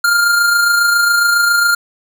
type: tone with amplitude modulation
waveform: square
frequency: 1403 Hz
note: F6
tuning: 8 cents sharp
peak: -9 dBFS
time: 0.04-1.75 s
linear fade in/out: 5 ms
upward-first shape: sine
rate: 27.3 Hz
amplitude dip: 35%
effects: none